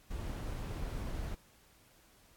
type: noise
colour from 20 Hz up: brown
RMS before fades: -39 dBFS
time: 0.1-1.35 s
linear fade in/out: 10 ms
effects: pink hiss -64 dBFS RMS until 2.36 s + AAC 64 kbps